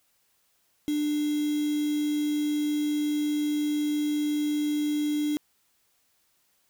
sine tone with quantisation, 297.6 Hz, D4, 23 cents sharp, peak -24 dBFS, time 0.88-5.37 s, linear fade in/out 0 ms, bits 6, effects white hiss -69 dBFS RMS until 6.69 s

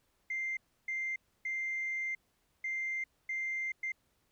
sine tone bursts at uneven times, 2093 Hz, C7, in tune, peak -32 dBFS, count 6, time 0.3-0.57 / 0.88-1.16 / 1.45-2.15 / 2.64-3.04 / 3.29-3.72 / 3.83-3.92 s, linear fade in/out 5 ms, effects tanh soft clip ceiling -29 dBFS + pink hiss -75 dBFS RMS until 4.31 s

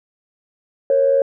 sine tone pair together, 466.2 / 547.9 Hz, A#4 / C#5, 0 / -20 cents, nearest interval minor third, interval 280 cents, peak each -19 / -12 dBFS, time 0.9-1.22 s, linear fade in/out 2 ms, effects tanh soft clip ceiling -5 dBFS

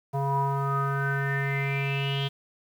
square tone with low-pass filter sweep, 138.59 Hz, C#3, in tune, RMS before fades -27 dBFS, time 0.13-2.29 s, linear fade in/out 20 ms, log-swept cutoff 830 to 3300 Hz, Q 9.8, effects 9-bit

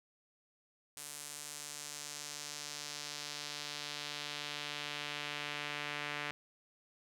sawtooth tone with band-pass filter sweep, 146.83 Hz, D3, in tune, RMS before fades -43 dBFS, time 0.97-6.31 s, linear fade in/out 0 ms, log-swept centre 9200 to 2200 Hz, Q 1.4, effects none

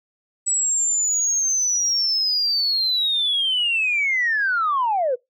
sine linear sweep, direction down, 7902 to 466.2 Hz, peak -17 dBFS, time 0.46-5.16 s, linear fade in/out 20 ms, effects noise-tail reverb RT60 0.2 s tail -25 dB re dry + tanh soft clip ceiling -13 dBFS

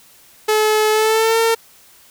sawtooth tone with pitch glide, 430 to 454.5 Hz, A4 to A#4, -40 to -44 cents, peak -9 dBFS, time 0.48-1.55 s, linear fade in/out 10 ms, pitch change +96 cents, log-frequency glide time 0.91-1.38 s, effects white hiss -48 dBFS RMS until 2.1 s

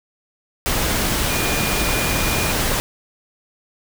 sine tone in noise, 2429 Hz, D#7, 42 cents flat, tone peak -27 dBFS, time 1.3-2.52 s, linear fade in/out 0 ms, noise pink, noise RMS -20 dBFS, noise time 0.66-2.8 s, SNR -10 dB, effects none

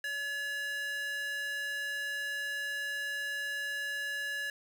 square tone with high-pass filter, 568 Hz, C#5, 42 cents sharp, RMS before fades -36 dBFS, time 0.04-4.5 s, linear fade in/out 2 ms, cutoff 1700 Hz, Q 3.1, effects none

